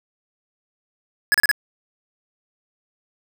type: tone bursts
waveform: square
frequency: 1693 Hz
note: G#6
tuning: 33 cents sharp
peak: -14 dBFS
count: 4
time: 1.32-1.514 s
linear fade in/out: 0 ms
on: 23 ms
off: 34 ms
effects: none